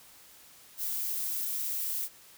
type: noise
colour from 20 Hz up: violet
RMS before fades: -33 dBFS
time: 0.77-2.09 s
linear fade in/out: 50 ms
effects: white hiss -55 dBFS RMS until 2.37 s